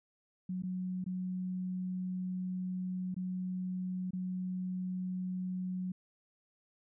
sine tone with dropouts, 183.8 Hz, F#3, 11 cents flat, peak -34 dBFS, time 0.49-5.92 s, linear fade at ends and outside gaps 5 ms, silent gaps 0.623-0.634 / 1.042-1.062 / 3.144-3.164 / 4.108-4.132 s, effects none

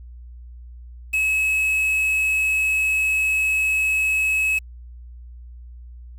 triangle tone with quantisation, 2575 Hz, E7, 41 cents flat, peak -16 dBFS, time 1.13-4.59 s, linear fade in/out 10 ms, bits 6, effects added 60 Hz sine -37 dBFS peak until 6.18 s

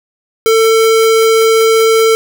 square tone, 447.4 Hz, A4, 29 cents sharp, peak -7 dBFS, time 0.46-2.15 s, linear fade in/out 0 ms, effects none

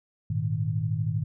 sine chord, Ab suspended second, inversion none, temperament equal, 103.83 / 116.54 / 155.56 Hz, Ab2 / Bb2 / Eb3, 0 / 0 / 0 cents, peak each -29 dBFS, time 0.3-1.24 s, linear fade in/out 5 ms, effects none

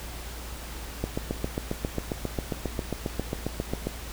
click train, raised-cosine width 2 ms, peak -14 dBFS, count 22, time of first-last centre 1.04-3.87 s, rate 7.42 Hz, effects added 57 Hz sine -38 dBFS peak until 4.12 s + pink hiss -41 dBFS RMS until 4.12 s

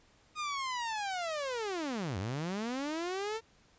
sawtooth linear two-way sweep, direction down then up, 1244.5 to 87.31 to 457.1 Hz, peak -30 dBFS, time 0.35-3.41 s, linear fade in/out 50 ms, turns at 2.18 s, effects pink hiss -65 dBFS RMS until 3.78 s + resampled to 16000 Hz

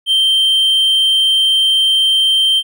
triangle tone, 3136 Hz, G7, in tune, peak -8 dBFS, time 0.06-2.63 s, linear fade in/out 50 ms, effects none

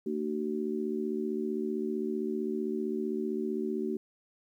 harmonic tone, 75.5 Hz, D2, 48 cents sharp, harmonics 3 / 4 / 5, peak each -34 / -36 / -33 dBFS, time 0.06-3.97 s, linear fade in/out 5 ms, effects 11-bit

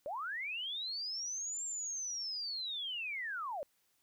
sine linear two-way sweep, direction up then down, 532 to 7459 to 532 Hz, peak -37 dBFS, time 0.06-3.63 s, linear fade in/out 0 ms, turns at 1.64 s, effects white hiss -75 dBFS RMS until 4.02 s

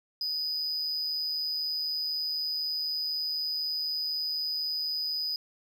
triangle tone with amplitude modulation, 4978 Hz, D#8, in tune, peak -26 dBFS, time 0.21-5.36 s, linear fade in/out 2 ms, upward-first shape sine, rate 156 Hz, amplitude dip 40%, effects none

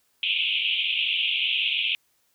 white band-pass noise, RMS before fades -25 dBFS, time 0.23-1.95 s, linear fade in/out 0 ms, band 2400 to 3400 Hz, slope 96 dB/octave, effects white hiss -68 dBFS RMS until 2.34 s

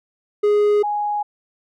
triangle / sine tone pair in turn, 415.3 / 830.6 Hz, G#4 / G#5, 0 / 0 cents, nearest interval octave, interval 1200 cents, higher second, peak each -11 / -19 dBFS, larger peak first, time 0.43-0.83 / 0.83-1.23 s, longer neither, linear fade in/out 10 ms, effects none

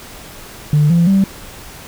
sine tone with pitch steps, 149 / 170.17 / 194.35 Hz, D3 / F3 / G3, +25 / -45 / -15 cents, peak -7 dBFS, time 0.73-1.24 s, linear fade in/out 2 ms, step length 170 ms, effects tanh soft clip ceiling -5 dBFS + pink hiss -35 dBFS RMS until 1.87 s

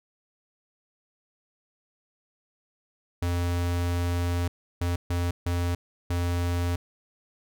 square tone bursts at uneven times, 87.31 Hz, F2, in tune, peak -25 dBFS, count 5, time 3.22-4.48 / 4.81-4.96 / 5.1-5.31 / 5.46-5.75 / 6.1-6.76 s, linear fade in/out 5 ms, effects none

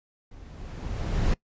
brown noise with level ramp, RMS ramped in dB -47 to -22 dBFS, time 0.31-1.34 s, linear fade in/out 5 ms, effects noise-tail reverb RT60 0.1 s tail -22 dB re dry + resampled to 16000 Hz

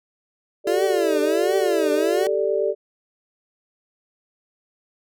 sine chord, G suspended second, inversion none, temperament just, 392 / 441 / 588 Hz, G4 / A4 / D5, 0 / +4 / +2 cents, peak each -23 dBFS, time 0.64-2.75 s, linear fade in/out 50 ms
30% pulse tone with vibrato, 338 Hz, E4, 43 cents sharp, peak -20 dBFS, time 0.67-2.27 s, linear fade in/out 2 ms, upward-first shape triangle, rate 1.4 Hz, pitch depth 230 cents each way
effects none

